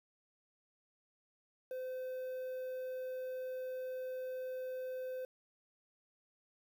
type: tone with quantisation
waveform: triangle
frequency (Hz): 513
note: C5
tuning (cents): -34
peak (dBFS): -37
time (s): 1.71-5.25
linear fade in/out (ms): 2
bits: 10
effects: none